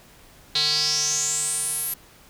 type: tone with band-pass filter sweep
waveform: square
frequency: 150.9 Hz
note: D3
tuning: 47 cents sharp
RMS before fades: -24 dBFS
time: 0.55-1.94 s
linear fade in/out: 5 ms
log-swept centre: 4000 to 12000 Hz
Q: 7.9
effects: pink hiss -51 dBFS RMS until 2.29 s